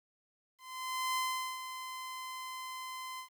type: tone with ADSR envelope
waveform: sawtooth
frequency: 1031 Hz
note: C6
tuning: 26 cents flat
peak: -27 dBFS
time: 0.58-3.29 s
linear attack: 580 ms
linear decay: 420 ms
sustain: -10 dB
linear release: 100 ms
effects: 11-bit